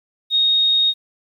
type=tone; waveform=sine; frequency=3729 Hz; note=A#7; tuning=in tune; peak=-13 dBFS; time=0.3-0.94 s; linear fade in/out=50 ms; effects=9-bit